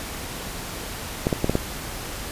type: clicks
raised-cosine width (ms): 2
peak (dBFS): -6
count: 5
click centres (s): 1.269 / 1.328 / 1.444 / 1.496 / 1.554
effects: pink hiss -33 dBFS RMS until 2.31 s + resampled to 32000 Hz